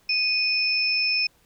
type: tone pair together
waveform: sine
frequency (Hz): 2489 / 5274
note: D#7 / E8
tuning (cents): 0 / 0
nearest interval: octave + minor second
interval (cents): 1300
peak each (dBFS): -23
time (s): 0.09-1.27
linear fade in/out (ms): 5
effects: pink hiss -61 dBFS RMS until 1.45 s